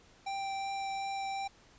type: tone with vibrato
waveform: square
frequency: 784 Hz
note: G5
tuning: in tune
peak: -35 dBFS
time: 0.26-1.48 s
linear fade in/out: 10 ms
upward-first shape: triangle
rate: 2.7 Hz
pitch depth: 8 cents each way
effects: pink hiss -61 dBFS RMS until 1.78 s + resampled to 16000 Hz